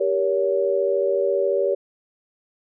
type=chord; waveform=sine; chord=G diminished; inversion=none; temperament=just; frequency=392 / 470.4 / 564.5 Hz; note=G4 / Bb4 / Db5; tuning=0 / +16 / +31 cents; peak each=-22 / -25 / -21 dBFS; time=0-1.75 s; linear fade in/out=10 ms; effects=none